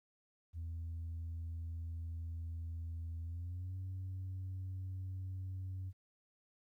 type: tone with pitch glide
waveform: sine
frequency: 83 to 93.7 Hz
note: E2 to F#2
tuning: +12 to +22 cents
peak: -38 dBFS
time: 0.53-5.93 s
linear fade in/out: 50 ms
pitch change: +210 cents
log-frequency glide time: 3.23-3.76 s
effects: tanh soft clip ceiling -38 dBFS + 13-bit